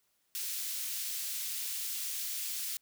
white high-pass noise, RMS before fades -37 dBFS, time 0.35-2.77 s, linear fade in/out 0 ms, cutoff 2900 Hz, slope 12 dB/octave, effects white hiss -75 dBFS RMS until 2.81 s

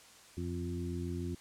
harmonic tone with a mistuned harmonic, 87.31 Hz, F2, in tune, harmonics 1 / 2 / 3 / 4, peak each -38 / -41 / -42 / -42 dBFS, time 0.37-1.35 s, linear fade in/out 5 ms, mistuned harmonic 1, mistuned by +27 cents, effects white hiss -57 dBFS RMS until 1.4 s + low-pass 9000 Hz 12 dB/octave

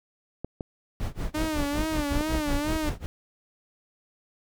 clicks, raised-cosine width 2 ms, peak -19 dBFS, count 4, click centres 0.446 / 0.608 / 2.209 / 2.353 s
brown noise with tremolo, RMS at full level -27 dBFS, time 1-3.06 s, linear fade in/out 0 ms, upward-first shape sine, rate 5.4 Hz, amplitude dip 95%
sawtooth tone with vibrato, 300.5 Hz, D4, 40 cents sharp, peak -23 dBFS, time 1.34-2.9 s, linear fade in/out 10 ms, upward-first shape sine, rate 2.3 Hz, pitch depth 96 cents each way
effects none

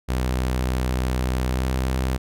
sawtooth tone with pitch glide, 63.3 to 64.52 Hz, B1 to C2, +43 to -24 cents, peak -17 dBFS, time 0.08-2.18 s, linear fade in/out 20 ms, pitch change +33 cents, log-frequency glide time 1.51-1.66 s, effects none

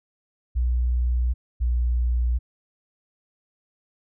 sine tone pair in turn, 61 / 60.26 Hz, B1 / B1, -21 / -42 cents, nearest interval unison, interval 21 cents, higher first, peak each -19 dBFS, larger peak neither, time 0.55-1.34 / 1.6-2.39 s, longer neither, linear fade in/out 20 ms, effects none

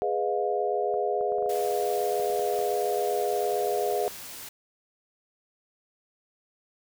sine chord, F half-diminished seventh, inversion first, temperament equal with one note detuned, 415.3 / 493.9 / 622.3 / 709.4 Hz, Ab4 / Cb5 / Eb5 / F5, 0 / 0 / 0 / +27 cents, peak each -28 / -31 / -32 / -29 dBFS, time 0.02-4.08 s, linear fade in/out 0 ms
clicks, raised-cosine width 1 ms, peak -32 dBFS, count 10, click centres 0.941 / 1.21 / 1.321 / 1.384 / 1.425 / 1.461 / 2.198 / 2.301 / 2.394 / 2.589 s
white noise, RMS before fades -41 dBFS, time 1.49-4.49 s, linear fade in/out 5 ms
effects none

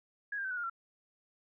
sine tone with pitch steps, 1661.2 / 1596.3 / 1533.9 / 1474 / 1416.4 / 1361.1 Hz, G#6 / G6 / G6 / F#6 / F6 / F6, 0 / +31 / -38 / -7 / +24 / -45 cents, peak -34 dBFS, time 0.32-0.698 s, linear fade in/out 5 ms, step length 63 ms, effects none

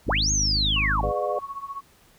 harmonic tone, 51.91 Hz, G#1, in tune, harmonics 1 / 2 / 3 / 4 / 5 / 6, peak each -26 / -32 / -36 / -38 / -40 / -42 dBFS, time 0.05-1.13 s, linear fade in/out 50 ms
sine linear two-way sweep, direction up then down, 130.81 to 6645 to 788 Hz, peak -21 dBFS, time 0.08-1.01 s, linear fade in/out 2 ms, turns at 0.31 s
sine tone with tremolo, 1109 Hz, C#6, in tune, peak -28 dBFS, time 0.76-1.81 s, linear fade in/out 5 ms, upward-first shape triangle, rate 15 Hz, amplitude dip 90%
sine chord, G# diminished seventh, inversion none, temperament just, 415.3 / 498.4 / 598 / 717.6 Hz, G#4 / B4 / D5 / F5, 0 / +16 / +31 / +47 cents, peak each -31 / -30 / -27 / -29 dBFS, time 1.03-1.39 s, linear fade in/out 2 ms
effects pink hiss -57 dBFS RMS until 2.18 s

